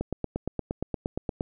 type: click train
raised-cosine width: 2 ms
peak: -15 dBFS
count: 13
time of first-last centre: 0.01-1.409 s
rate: 8.58 Hz
effects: none